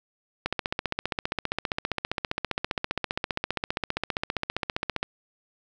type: click train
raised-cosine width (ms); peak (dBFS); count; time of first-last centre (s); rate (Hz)
0.3; -10; 70; 0.46-5.03; 15.1
effects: none